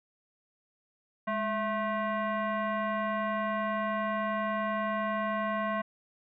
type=tone with frequency modulation; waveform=sine; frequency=208.2 Hz; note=G#3; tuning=5 cents sharp; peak=-28 dBFS; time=1.27-5.82 s; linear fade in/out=10 ms; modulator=870 Hz; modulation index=1.6; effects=none